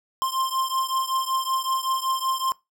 square beating tone pair, 1050 / 1055.3 Hz, C6 / C6, +6 / +14 cents, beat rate 5.3 Hz, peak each -26 / -28 dBFS, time 0.22-2.52 s, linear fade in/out 0 ms, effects noise-tail reverb RT60 0.2 s tail -21 dB re dry

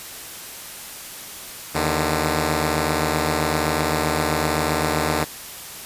5% pulse tone pair together, 78.87 / 150 Hz, D#2 / D3, +24 / +37 cents, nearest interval major seventh, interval 1113 cents, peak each -11 dBFS, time 1.74-5.25 s, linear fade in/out 20 ms, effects white hiss -36 dBFS RMS until 5.85 s + resampled to 32000 Hz

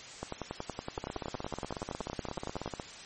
two click trains, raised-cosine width 1 ms, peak -21 / -22 dBFS, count 27 / 31, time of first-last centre 0.23-2.66 / 0.98-2.798 s, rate 10.7 / 16.5 Hz, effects white hiss -47 dBFS RMS until 3.05 s + MP3 32 kbps

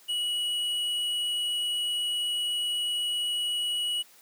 sine tone with tanh clipping, 2923 Hz, F#7, 22 cents flat, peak -28 dBFS, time 0.08-4.03 s, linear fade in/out 20 ms, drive 9 dB, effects white hiss -56 dBFS RMS until 4.21 s + high-pass 200 Hz 12 dB/octave

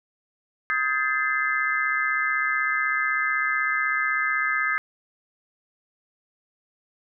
sine tone cluster, 1259 / 1595 / 1731 / 2068 Hz, D#6 / G6 / A6 / C7, +20 / +30 / -29 / -21 cents, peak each -27 dBFS, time 0.7-4.78 s, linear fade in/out 0 ms, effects none

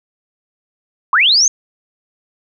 sine linear sweep, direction up, 982 to 6570 Hz, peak -8 dBFS, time 1.13-1.48 s, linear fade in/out 2 ms, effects none

